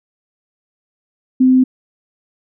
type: tone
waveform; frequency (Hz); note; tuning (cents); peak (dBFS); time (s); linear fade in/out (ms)
sine; 257.6; C4; -27; -7; 1.4-1.64; 10
effects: none